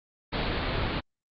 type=low-pass noise; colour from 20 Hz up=pink; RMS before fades=-29 dBFS; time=0.32-1.01 s; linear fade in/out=20 ms; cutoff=4500 Hz; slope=96 dB/octave; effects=Opus 48 kbps